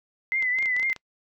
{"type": "tone with vibrato", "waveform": "sine", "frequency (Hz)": 2048, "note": "C7", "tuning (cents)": -38, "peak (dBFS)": -22, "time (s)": [0.32, 0.93], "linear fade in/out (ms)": 0, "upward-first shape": "triangle", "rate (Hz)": 4.1, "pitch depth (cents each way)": 72}
{"type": "clicks", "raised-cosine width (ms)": 0.2, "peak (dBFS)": -22, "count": 9, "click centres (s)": [0.425, 0.587, 0.626, 0.658, 0.765, 0.797, 0.829, 0.899, 0.963]}
{"effects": ["noise-tail reverb RT60 0.1 s tail -26 dB re dry"]}